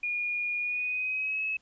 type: tone with pitch glide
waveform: sine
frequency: 2435 to 2580 Hz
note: D#7 to E7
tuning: -38 to -38 cents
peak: -28 dBFS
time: 0.03-1.57 s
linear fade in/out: 5 ms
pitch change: +100 cents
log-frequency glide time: 0.59-1.44 s
effects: pink hiss -67 dBFS RMS until 1.61 s + resampled to 16000 Hz